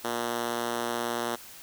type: tone with high-pass filter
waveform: 5% pulse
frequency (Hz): 118.6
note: A#2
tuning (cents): +30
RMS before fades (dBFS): -31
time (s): 0.04-1.36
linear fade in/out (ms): 10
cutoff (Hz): 260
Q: 1.1
effects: white hiss -47 dBFS RMS until 1.62 s